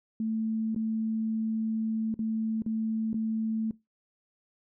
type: tone with dropouts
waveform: sine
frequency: 221.3 Hz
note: A3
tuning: 10 cents sharp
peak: -27 dBFS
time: 0.2-3.71 s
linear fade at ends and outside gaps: 2 ms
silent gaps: 0.747-0.761 / 2.142-2.191 / 2.621-2.662 / 3.131-3.142 s
effects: noise-tail reverb RT60 0.2 s tail -20 dB re dry